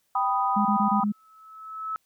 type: chord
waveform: sine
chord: G augmented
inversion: none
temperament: equal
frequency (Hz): 784 / 987.8 / 1244.5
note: G5 / B5 / D#6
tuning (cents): 0 / 0 / 0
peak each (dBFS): -26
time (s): 0.15-1.04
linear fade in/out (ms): 5
type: tone bursts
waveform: sine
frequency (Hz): 207.7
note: G#3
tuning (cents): 0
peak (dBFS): -22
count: 5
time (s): 0.56-1.122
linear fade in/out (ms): 10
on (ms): 94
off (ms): 23
type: tone with exponential growth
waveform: sine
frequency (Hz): 1300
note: E6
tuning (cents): -24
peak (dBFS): -26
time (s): 0.94-1.96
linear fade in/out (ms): 0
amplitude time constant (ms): 220
effects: white hiss -71 dBFS RMS until 2.05 s